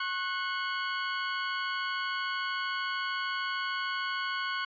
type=tone pair together; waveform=sawtooth; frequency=1086.7 / 1480 Hz; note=C#6 / F#6; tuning=-35 / 0 cents; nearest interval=perfect fourth; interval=535 cents; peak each=-30 / -29 dBFS; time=0-4.65 s; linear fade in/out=5 ms; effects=resampled to 11025 Hz